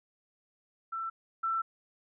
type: tone pair in turn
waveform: sine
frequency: 1337 / 1337 Hz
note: E6 / E6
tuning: +24 / +24 cents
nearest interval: unison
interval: 0 cents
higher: neither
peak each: -33 / -28 dBFS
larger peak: second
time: 0.92-1.1 / 1.43-1.62 s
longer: second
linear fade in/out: 10 ms
effects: none